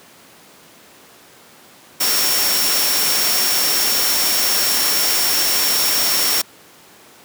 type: tone in noise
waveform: sine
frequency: 5500 Hz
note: F8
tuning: 27 cents flat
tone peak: -20 dBFS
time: 2-6.42 s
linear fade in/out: 10 ms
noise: white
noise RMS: -18 dBFS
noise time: 2-6.42 s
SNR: -5 dB
effects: pink hiss -45 dBFS RMS until 7.24 s + high-pass 200 Hz 12 dB/octave